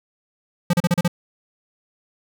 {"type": "tone bursts", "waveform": "square", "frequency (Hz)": 174.61, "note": "F3", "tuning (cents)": 0, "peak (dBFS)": -15, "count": 6, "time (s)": [0.7, 1.079], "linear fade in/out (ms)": 5, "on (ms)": 34, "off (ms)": 35, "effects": []}